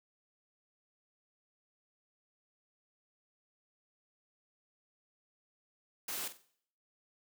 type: noise with echo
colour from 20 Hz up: white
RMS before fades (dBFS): -39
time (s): 6.08-6.28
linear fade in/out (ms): 5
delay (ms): 47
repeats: 3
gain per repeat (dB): -11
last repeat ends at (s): 6.421
effects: noise-tail reverb RT60 0.6 s tail -18 dB re dry + high-pass 150 Hz 12 dB/octave